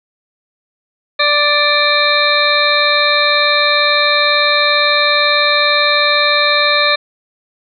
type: harmonic tone with a mistuned harmonic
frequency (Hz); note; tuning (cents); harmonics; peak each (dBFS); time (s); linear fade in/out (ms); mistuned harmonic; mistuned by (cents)
587.3; D5; 0; 1 / 2 / 3 / 4 / 6 / 7; -17 / -17 / -17 / -17 / -17 / -17; 1.19-6.96; 10; 6; +83
effects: none